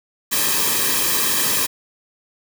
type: noise with comb filter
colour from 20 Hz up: white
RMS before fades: -19 dBFS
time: 0.31-1.67 s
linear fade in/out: 20 ms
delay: 1.4 ms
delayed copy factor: -0.75
effects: none